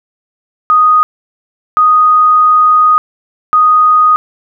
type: tone bursts at uneven times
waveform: sine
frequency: 1243 Hz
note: D#6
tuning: 2 cents flat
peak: -4 dBFS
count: 3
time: 0.7-1.03 / 1.77-2.98 / 3.53-4.16 s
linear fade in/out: 0 ms
effects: none